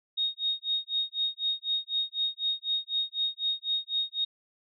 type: tone with tremolo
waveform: sine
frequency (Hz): 3729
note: A#7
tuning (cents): 0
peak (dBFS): -24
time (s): 0.17-4.25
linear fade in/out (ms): 10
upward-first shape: sine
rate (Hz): 4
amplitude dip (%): 100
effects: none